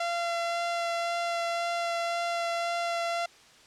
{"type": "tone with vibrato", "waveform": "sawtooth", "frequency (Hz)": 684, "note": "F5", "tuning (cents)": -36, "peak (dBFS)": -24, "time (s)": [0, 3.26], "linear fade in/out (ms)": 5, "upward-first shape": "sine", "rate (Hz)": 1.9, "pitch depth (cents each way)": 9, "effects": ["white hiss -55 dBFS RMS until 3.66 s", "low-pass 6000 Hz 12 dB/octave"]}